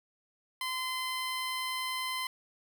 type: tone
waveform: 15% pulse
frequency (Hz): 1030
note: C6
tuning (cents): -28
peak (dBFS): -26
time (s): 0.61-2.27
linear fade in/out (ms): 2
effects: none